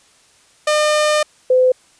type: tone pair in turn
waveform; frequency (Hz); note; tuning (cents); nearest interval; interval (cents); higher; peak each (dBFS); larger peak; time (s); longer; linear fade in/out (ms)
sawtooth / sine; 605 / 509.9; D#5 / C5; -49 / -45; minor third; 296; first; -9; neither; 0.67-1.23 / 1.5-1.72; first; 5
effects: white hiss -52 dBFS RMS until 1.99 s + resampled to 22050 Hz